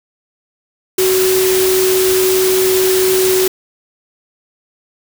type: tone in noise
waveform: sine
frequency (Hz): 374.7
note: F#4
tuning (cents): +22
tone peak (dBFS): -11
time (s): 0.98-3.48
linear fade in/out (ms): 5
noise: white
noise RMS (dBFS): -18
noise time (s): 0.98-3.48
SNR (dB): +4
effects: none